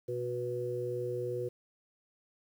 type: harmonic tone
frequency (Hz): 122.5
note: B2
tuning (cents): -14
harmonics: 1 / 3 / 4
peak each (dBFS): -40 / -36 / -36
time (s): 0.08-1.49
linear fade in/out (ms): 10
effects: 10-bit